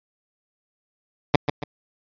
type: tone with echo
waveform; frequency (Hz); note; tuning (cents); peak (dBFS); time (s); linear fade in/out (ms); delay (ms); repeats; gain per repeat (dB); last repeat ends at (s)
10% pulse; 144.7; D3; -25; -3; 1.34-1.36; 2; 140; 2; -8; 1.64
effects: resampled to 11025 Hz